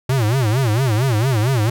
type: tone with vibrato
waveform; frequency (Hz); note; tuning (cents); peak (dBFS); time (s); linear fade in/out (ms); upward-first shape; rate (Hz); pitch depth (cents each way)
square; 119.6; A#2; +45; -15; 0.09-1.7; 5; sine; 4.4; 240
effects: none